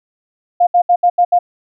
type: tone bursts at uneven times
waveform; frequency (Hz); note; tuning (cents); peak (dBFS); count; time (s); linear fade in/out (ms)
sine; 706; F5; +19; -7; 6; 0.6-0.67 / 0.74-0.82 / 0.89-0.96 / 1.03-1.1 / 1.18-1.25 / 1.32-1.39; 10
effects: none